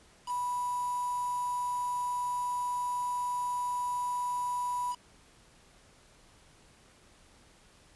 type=tone with quantisation; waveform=sine; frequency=983 Hz; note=B5; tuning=8 cents flat; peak=-30 dBFS; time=0.26-4.96 s; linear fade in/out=50 ms; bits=7; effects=pink hiss -60 dBFS RMS until 7.95 s + resampled to 24000 Hz